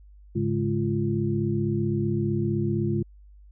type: tone cluster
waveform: sine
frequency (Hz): 105.6 / 141.2 / 209.3 / 345.8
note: G#2 / C#3 / G#3 / F4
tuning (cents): +29 / +32 / +14 / -17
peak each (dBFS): -28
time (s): 0.35-3.03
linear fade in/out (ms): 10
effects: added 50 Hz sine -47 dBFS peak until 3.51 s